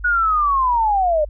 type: linear sweep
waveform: sine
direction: down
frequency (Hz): 1470 to 583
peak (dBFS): -14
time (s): 0.04-1.25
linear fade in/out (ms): 10
effects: added 50 Hz sine -30 dBFS peak until 1.29 s